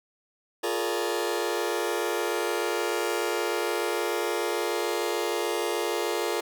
sawtooth chord, Bb dominant seventh, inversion second, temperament just, 349.6 / 419.5 / 466.2 / 582.7 Hz, F4 / Ab4 / Bb4 / D5, +2 / +17 / 0 / -14 cents, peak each -27 / -27 / -27 / -31 dBFS, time 0.63-6.41 s, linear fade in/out 10 ms, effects none

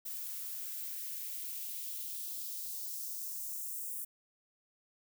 violet noise with high-pass filter sweep, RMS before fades -41 dBFS, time 0.05-4.05 s, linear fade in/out 10 ms, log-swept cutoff 1000 to 9000 Hz, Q 1.5, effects none

